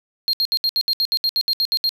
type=tone bursts; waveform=triangle; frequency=4218 Hz; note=C8; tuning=13 cents sharp; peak=-15 dBFS; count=14; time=0.28-1.892 s; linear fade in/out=0 ms; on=52 ms; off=68 ms; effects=none